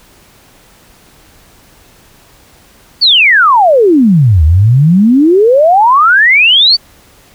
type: exponential two-way sweep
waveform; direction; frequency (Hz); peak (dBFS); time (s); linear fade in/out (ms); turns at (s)
sine; down then up; 4671 to 74 to 4671; -3; 3.01-6.77; 20; 4.44
effects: pink hiss -43 dBFS RMS until 7.34 s